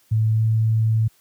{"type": "tone with pitch glide", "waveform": "sine", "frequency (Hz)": [110, 111.02], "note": ["A2", "A2"], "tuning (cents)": [0, 16], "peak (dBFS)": -15, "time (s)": [0.11, 1.08], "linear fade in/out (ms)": 10, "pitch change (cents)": 16, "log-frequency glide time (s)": [0.33, 0.43], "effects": ["white hiss -59 dBFS RMS until 1.2 s", "high-pass 60 Hz 12 dB/octave"]}